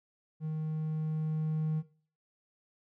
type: tone with level ramp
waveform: triangle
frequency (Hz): 156.2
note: D#3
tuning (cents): +7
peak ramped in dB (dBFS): -30 to -25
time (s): 0.4-1.83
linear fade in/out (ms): 50
effects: noise-tail reverb RT60 0.4 s tail -17 dB re dry + tanh soft clip ceiling -22 dBFS